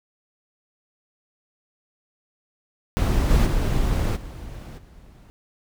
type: noise with level steps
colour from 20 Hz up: brown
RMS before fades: -20 / -17 / -22 / -36 / -47 dBFS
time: 2.97-5.3 s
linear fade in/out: 0 ms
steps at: 3.29 / 3.45 / 4.15 / 4.77 s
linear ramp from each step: 20 ms
effects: none